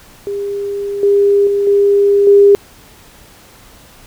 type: tone with level steps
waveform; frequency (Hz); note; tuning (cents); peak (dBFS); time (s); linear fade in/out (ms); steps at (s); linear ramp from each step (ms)
sine; 402.7; G4; +47; -17 / -7 / -11 / -7 / -3; 0.27-2.55; 0; 1.03 / 1.47 / 1.67 / 2.27; 2
effects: pink hiss -42 dBFS RMS until 4.06 s